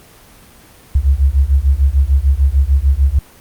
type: beating tone pair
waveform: sine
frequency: 65.41 / 72.11 Hz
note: C2 / D2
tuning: 0 / -31 cents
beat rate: 6.7 Hz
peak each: -12 dBFS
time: 0.95-3.19 s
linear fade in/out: 5 ms
effects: pink hiss -43 dBFS RMS until 3.4 s + Opus 24 kbps

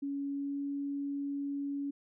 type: tone with pitch glide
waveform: sine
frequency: 280.2 to 281.8 Hz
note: C#4 to C#4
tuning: +19 to +29 cents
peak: -33 dBFS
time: 0.02-1.91 s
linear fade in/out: 10 ms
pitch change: +10 cents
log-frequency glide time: 0.33-0.58 s
effects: none

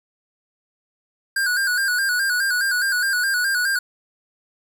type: tone with vibrato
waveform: square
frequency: 1531 Hz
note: G6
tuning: 41 cents flat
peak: -19 dBFS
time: 1.36-3.79 s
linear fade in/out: 5 ms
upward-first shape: square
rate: 4.8 Hz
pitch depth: 72 cents each way
effects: 9-bit

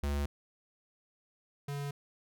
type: tone pair in turn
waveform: square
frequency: 71.5 / 142.34 Hz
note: D2 / C#3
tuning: -46 / +46 cents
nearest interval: octave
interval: 1192 cents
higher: second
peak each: -31 / -36 dBFS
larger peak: first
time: 0.03-0.26 / 1.68-1.91 s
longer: neither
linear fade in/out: 5 ms
effects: none

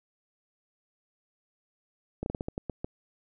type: slowing click train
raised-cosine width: 2 ms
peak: -19 dBFS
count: 9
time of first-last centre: 2.23-2.845 s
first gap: 31 ms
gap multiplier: 1.25
effects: none

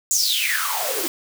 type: noise with high-pass filter sweep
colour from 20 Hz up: white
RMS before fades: -22 dBFS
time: 0.11-1.08 s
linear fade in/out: 0 ms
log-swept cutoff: 7200 to 290 Hz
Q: 9.5
effects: none

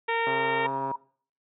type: harmonic tone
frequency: 460 Hz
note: A#4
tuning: 23 cents flat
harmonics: 1 / 2 / 3 / 4 / 5 / 6 / 7 / 8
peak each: -29 / -28 / -37 / -31 / -34 / -39 / -42 / -45 dBFS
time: 0.08-0.67 s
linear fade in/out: 10 ms
type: click train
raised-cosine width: 1 ms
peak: -20 dBFS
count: 88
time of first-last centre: 0.27-0.914 s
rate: 135 Hz
type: tone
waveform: sine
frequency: 957 Hz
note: A#5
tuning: 45 cents sharp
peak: -28 dBFS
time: 0.65-0.96 s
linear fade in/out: 5 ms
effects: noise-tail reverb RT60 0.5 s tail -21 dB re dry + high-pass 150 Hz 12 dB/octave

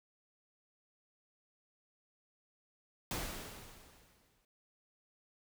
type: noise with exponential decay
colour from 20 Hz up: pink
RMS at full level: -37 dBFS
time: 3.11-4.45 s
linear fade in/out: 1 ms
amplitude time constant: 290 ms
effects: none

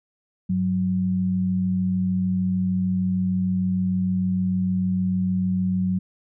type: tone pair together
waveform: sine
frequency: 98.4 / 185 Hz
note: G2 / F#3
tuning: +7 / 0 cents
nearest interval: major seventh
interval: 1093 cents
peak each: -29 / -20 dBFS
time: 0.49-5.99 s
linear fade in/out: 10 ms
effects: none

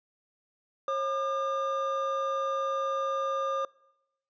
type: tone pair together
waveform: triangle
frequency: 541.6 / 1206 Hz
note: C#5 / D6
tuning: -40 / +46 cents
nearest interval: octave + major second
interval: 1386 cents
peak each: -28 dBFS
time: 0.88-3.65 s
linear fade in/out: 2 ms
effects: noise-tail reverb RT60 0.9 s tail -24 dB re dry + resampled to 16000 Hz

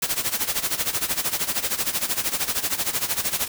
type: noise with tremolo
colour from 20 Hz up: white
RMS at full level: -22 dBFS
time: 0.02-3.48 s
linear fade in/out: 5 ms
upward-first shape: sine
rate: 13 Hz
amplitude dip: 80%
effects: none

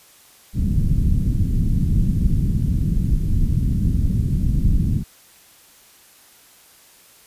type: low-pass noise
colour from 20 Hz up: pink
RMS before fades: -18 dBFS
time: 0.53-5.04 s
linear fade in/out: 50 ms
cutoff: 210 Hz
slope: 24 dB/octave
effects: white hiss -50 dBFS RMS until 7.26 s + resampled to 32000 Hz

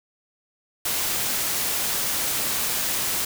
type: noise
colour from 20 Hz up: white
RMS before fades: -25 dBFS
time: 0.85-3.25 s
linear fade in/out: 5 ms
effects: none

